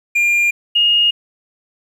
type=tone pair in turn; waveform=triangle / sine; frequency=2400 / 2854 Hz; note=D7 / F7; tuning=+37 / +37 cents; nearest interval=minor third; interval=300 cents; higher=second; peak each=-10 dBFS; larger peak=neither; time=0.15-0.51 / 0.75-1.11 s; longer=neither; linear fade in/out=10 ms; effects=8-bit